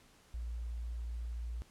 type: tone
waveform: sine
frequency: 58.4 Hz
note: A#1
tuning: 4 cents sharp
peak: -37 dBFS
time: 0.34-1.62 s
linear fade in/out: 0 ms
effects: pink hiss -64 dBFS RMS until 1.7 s + low-pass 11000 Hz 12 dB/octave